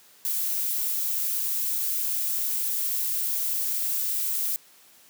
violet noise, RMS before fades -27 dBFS, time 0.25-4.56 s, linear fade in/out 0 ms, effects white hiss -55 dBFS RMS until 5.09 s + high-pass 150 Hz 12 dB/octave

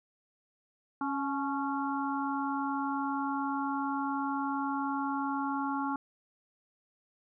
harmonic tone with a mistuned harmonic, 275.7 Hz, C#4, 9 cents flat, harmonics 1 / 3 / 4 / 5, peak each -33 / -35 / -37 / -39 dBFS, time 1.01-5.96 s, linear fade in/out 2 ms, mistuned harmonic 3, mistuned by +47 cents, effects none

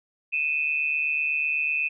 sine tone pair together, 2489 / 2637 Hz, D#7 / E7, 0 / 0 cents, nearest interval minor second, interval 100 cents, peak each -25 / -26 dBFS, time 0.32-1.89 s, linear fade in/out 20 ms, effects none

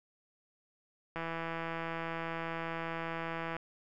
click train, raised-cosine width 0.5 ms, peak -23 dBFS, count 398, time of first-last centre 1.16-3.566 s, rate 165 Hz, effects none

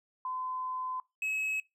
sine / triangle tone pair in turn, 1022 / 2569 Hz, C6 / E7, -41 / -45 cents, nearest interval octave + major third, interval 1596 cents, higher second, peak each -33 / -29 dBFS, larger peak second, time 0.25-1 / 1.22-1.6 s, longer first, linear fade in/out 2 ms, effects noise-tail reverb RT60 0.2 s tail -22 dB re dry

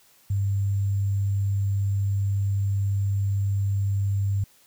sine tone with sample-and-hold, 99.1 Hz, G2, 19 cents sharp, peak -21 dBFS, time 0.3-4.44 s, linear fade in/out 5 ms, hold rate 7350 Hz, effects white hiss -58 dBFS RMS until 4.66 s

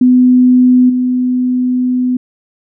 sine tone with level steps, 251.2 Hz, B3, 30 cents sharp, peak -4 / -10 dBFS, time 0.01-2.17 s, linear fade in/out 5 ms, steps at 0.89 s, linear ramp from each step 10 ms, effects none

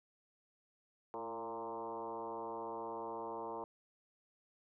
sine tone with frequency modulation, 689 Hz, F5, 24 cents flat, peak -40 dBFS, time 1.14-3.64 s, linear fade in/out 0 ms, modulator 117 Hz, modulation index 3.1, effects none

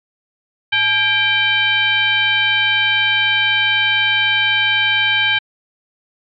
sine tone with frequency modulation, 2349 Hz, D7, in tune, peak -12 dBFS, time 0.72-5.39 s, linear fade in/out 10 ms, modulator 746 Hz, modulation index 1.4, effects MP3 96 kbps

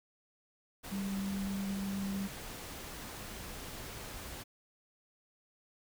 sine tone in noise, 196 Hz, G3, in tune, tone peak -34 dBFS, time 0.91-2.28 s, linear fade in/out 20 ms, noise pink, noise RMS -45 dBFS, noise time 0.83-4.44 s, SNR +8 dB, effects none

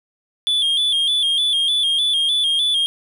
triangle tone with vibrato, 3347 Hz, G#7, 13 cents sharp, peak -14 dBFS, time 0.47-2.86 s, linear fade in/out 0 ms, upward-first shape square, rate 3.3 Hz, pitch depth 61 cents each way, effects none

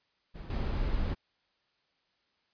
brown noise with level steps, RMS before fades -41 / -31 dBFS, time 0.34-1.15 s, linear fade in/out 20 ms, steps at 0.5 s, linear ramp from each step 2 ms, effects white hiss -74 dBFS RMS until 2.53 s + resampled to 11025 Hz

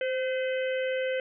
harmonic tone with a mistuned harmonic, 511 Hz, C5, 41 cents flat, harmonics 1 / 3 / 4 / 5 / 6, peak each -27 / -37 / -39 / -41 / -43 dBFS, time 0.01-1.2 s, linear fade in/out 2 ms, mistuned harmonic 1, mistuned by +29 cents, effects none

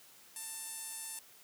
sawtooth tone with band-pass filter, 892 Hz, A5, 23 cents sharp, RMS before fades -44 dBFS, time 0.36-1.19 s, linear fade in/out 2 ms, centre 9800 Hz, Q 3, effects white hiss -59 dBFS RMS until 1.43 s + high-pass 100 Hz 12 dB/octave

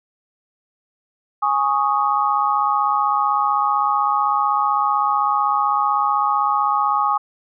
sine chord, Ab suspended fourth, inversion none, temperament equal, 830.6 / 1108.7 / 1244.5 Hz, Ab5 / Db6 / Eb6, 0 / 0 / 0 cents, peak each -20 dBFS, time 1.42-7.18 s, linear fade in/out 10 ms, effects none

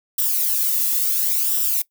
violet noise with flanger, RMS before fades -20 dBFS, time 0.18-1.82 s, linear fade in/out 5 ms, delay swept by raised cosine 0.45 to 1.32 ms, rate 0.72 Hz, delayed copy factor -0.6, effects noise-tail reverb RT60 0.1 s tail -21 dB re dry

